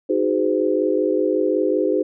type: chord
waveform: sine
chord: Ab dominant seventh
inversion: second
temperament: equal with one note detuned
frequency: 311.1 / 370 / 415.3 / 511.3 Hz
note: Eb4 / Gb4 / Ab4 / C5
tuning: 0 / 0 / 0 / -40 cents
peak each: -22 dBFS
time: 0.09-2.03 s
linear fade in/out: 10 ms
effects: none